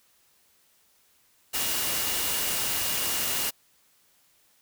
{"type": "tone in noise", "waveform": "sine", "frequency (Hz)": 2853, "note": "F7", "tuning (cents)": 36, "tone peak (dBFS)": -38, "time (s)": [1.53, 3.51], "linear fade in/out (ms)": 20, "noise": "white", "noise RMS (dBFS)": -28, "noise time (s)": [1.53, 3.51], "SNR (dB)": -13, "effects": ["white hiss -64 dBFS RMS until 4.61 s"]}